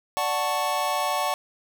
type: chord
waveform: square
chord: D major seventh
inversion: none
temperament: equal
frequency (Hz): 587.3 / 740 / 880 / 1108.7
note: D5 / F#5 / A5 / C#6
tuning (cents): 0 / 0 / 0 / 0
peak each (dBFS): -31 / -29 / -30 / -29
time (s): 0.17-1.34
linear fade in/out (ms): 0
effects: none